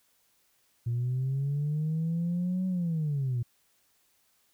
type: linear two-way sweep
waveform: sine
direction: up then down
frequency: 116.54 to 187.6 to 116.54 Hz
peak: -25 dBFS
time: 0.86-3.43 s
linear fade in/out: 10 ms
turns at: 2.67 s
effects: tanh soft clip ceiling -24 dBFS + white hiss -69 dBFS RMS until 4.53 s